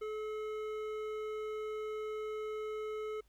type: tone with hard clipping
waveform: sine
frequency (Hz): 430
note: A4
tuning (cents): -40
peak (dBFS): -39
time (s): 0.01-3.21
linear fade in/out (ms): 10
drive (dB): 11
effects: added 50 Hz sine -66 dBFS peak until 3.28 s + pink hiss -75 dBFS RMS until 3.28 s